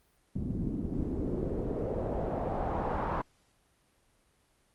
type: noise with low-pass filter sweep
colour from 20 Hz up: pink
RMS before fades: -33 dBFS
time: 0.35-3.22 s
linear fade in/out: 10 ms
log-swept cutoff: 210 to 1100 Hz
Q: 2.4
effects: pink hiss -69 dBFS RMS until 4.74 s + Opus 32 kbps